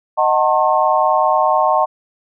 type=chord; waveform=sine; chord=D# diminished seventh; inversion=none; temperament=just; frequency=622.3 / 746.7 / 896 / 1075.3 Hz; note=D#5 / F#5 / A5 / C6; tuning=0 / +16 / +31 / +47 cents; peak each=-17 dBFS; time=0.17-1.86 s; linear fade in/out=20 ms; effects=none